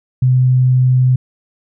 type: tone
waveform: sine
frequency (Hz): 127.7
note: C3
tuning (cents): -42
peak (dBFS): -8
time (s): 0.22-1.16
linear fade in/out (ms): 5
effects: none